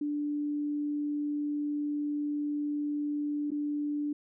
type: tone with dropouts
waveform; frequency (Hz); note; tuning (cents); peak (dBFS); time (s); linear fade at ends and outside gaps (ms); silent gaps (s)
sine; 293.7; D4; 0; -29; 0.01-4.13; 5; 3.506-3.516
effects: none